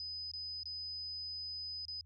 sine tone with dropouts, 5010 Hz, D#8, 11 cents sharp, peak -40 dBFS, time 0-2.01 s, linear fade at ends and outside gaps 1 ms, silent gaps 0.315-0.336 / 0.633-0.656 / 1.853-1.882 s, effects added 82 Hz sine -58 dBFS peak until 2.05 s

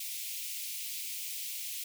white high-pass noise, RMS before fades -39 dBFS, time 0-1.84 s, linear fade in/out 5 ms, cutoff 2200 Hz, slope 48 dB/octave, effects none

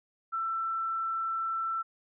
sine tone, 1336 Hz, E6, 23 cents sharp, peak -29 dBFS, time 0.32-1.83 s, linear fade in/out 20 ms, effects none

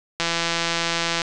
click train, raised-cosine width 0.2 ms, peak -5 dBFS, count 172, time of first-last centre 0.2-1.218 s, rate 168 Hz, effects resampled to 22050 Hz

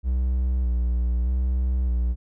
triangle tone with vibrato, 61.6 Hz, B1, 4 cents flat, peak -18 dBFS, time 0.03-2.16 s, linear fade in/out 50 ms, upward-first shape square, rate 0.81 Hz, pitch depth 41 cents each way, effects none

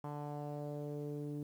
sawtooth tone with low-pass filter sweep, 146.83 Hz, D3, in tune, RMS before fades -42 dBFS, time 0.04-1.43 s, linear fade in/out 2 ms, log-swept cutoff 960 to 340 Hz, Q 3, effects 11-bit

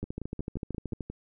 two click trains, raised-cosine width 3 ms, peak -24 / -21 dBFS, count 7 / 14, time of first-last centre 0.04-1.1 / 0.03-1.007 s, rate 5.66 / 13.3 Hz, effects none

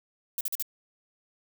violet noise bursts, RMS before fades -30 dBFS, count 4, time 0.38-0.625 s, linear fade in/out 2 ms, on 29 ms, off 43 ms, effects none

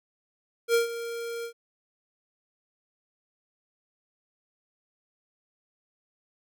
square tone with ADSR envelope, 466.2 Hz, A#4, in tune, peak -19 dBFS, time 0.68-1.53 s, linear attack 62 ms, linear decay 130 ms, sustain -14 dB, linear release 87 ms, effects none

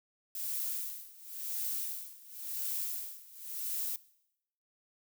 violet noise with tremolo, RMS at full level -35 dBFS, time 0.35-3.96 s, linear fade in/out 2 ms, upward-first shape sine, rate 0.94 Hz, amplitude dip 90%, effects noise-tail reverb RT60 0.8 s tail -20 dB re dry

